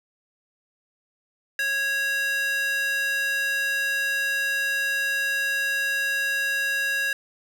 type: tone with high-pass filter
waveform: square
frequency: 550 Hz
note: C#5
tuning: 14 cents flat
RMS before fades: -25 dBFS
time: 1.59-7.13 s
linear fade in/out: 2 ms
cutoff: 1900 Hz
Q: 8.6
effects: none